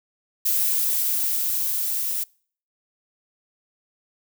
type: noise with level ramp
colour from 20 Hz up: violet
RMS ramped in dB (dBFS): -21 to -26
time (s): 0.45-2.24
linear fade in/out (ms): 10
effects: noise-tail reverb RT60 0.5 s tail -26 dB re dry